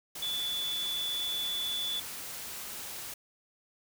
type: tone in noise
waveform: sine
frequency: 3459 Hz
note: A7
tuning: 30 cents flat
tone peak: -31 dBFS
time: 0.22-2 s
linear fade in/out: 5 ms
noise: white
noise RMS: -41 dBFS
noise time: 0.15-3.14 s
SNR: +7 dB
effects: none